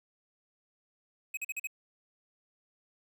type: tone bursts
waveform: square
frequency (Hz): 2539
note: D#7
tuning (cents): +34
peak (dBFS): -34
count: 5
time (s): 1.34-1.672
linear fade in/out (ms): 5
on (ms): 32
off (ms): 43
effects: none